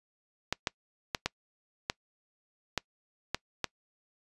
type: clicks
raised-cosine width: 0.2 ms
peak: -11 dBFS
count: 8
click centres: 0.526 / 0.672 / 1.148 / 1.26 / 1.899 / 2.777 / 3.346 / 3.643 s
effects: noise-tail reverb RT60 0.1 s tail -25 dB re dry + resampled to 24000 Hz